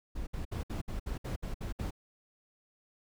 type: noise bursts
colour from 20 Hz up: brown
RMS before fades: -36 dBFS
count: 10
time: 0.15-1.908 s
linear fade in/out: 10 ms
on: 120 ms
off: 62 ms
effects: none